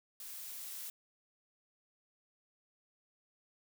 blue noise with level ramp, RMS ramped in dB -47 to -44 dBFS, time 0.2-0.9 s, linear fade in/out 2 ms, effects none

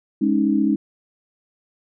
sine chord, Ab suspended fourth, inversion none, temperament just, 207.7 / 276.9 / 311.5 Hz, Ab3 / Db4 / Eb4, 0 / -2 / +2 cents, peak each -20 dBFS, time 0.21-0.76 s, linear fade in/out 10 ms, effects none

